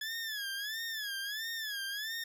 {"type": "tone with vibrato", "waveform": "20% pulse", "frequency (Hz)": 1707, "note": "G#6", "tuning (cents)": 47, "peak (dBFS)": -31, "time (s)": [0.01, 2.24], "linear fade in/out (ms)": 5, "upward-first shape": "sine", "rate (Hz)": 1.5, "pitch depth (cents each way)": 130, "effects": []}